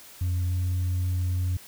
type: tone with pitch glide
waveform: sine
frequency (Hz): 89.3 to 90.29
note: F2 to F#2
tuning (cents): +39 to -42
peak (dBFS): -21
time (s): 0.21-1.57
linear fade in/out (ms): 5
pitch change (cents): +19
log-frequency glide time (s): 0.46-0.53
effects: tanh soft clip ceiling -22 dBFS + white hiss -48 dBFS RMS until 1.67 s